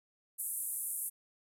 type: band-pass noise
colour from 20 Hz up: pink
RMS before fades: -38 dBFS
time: 0.38-1.1 s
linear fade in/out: 20 ms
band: 9000 to 13000 Hz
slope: 48 dB/octave
effects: none